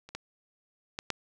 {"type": "clicks", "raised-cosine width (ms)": 0.2, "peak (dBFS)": [-30, -19, -17, -12], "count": 4, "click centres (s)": [0.09, 0.15, 0.989, 1.103], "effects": []}